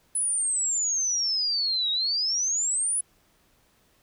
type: exponential two-way sweep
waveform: sine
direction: down then up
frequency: 10180 to 3759 to 10180 Hz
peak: -23 dBFS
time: 0.15-3.01 s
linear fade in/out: 5 ms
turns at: 1.91 s
effects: pink hiss -64 dBFS RMS until 4.02 s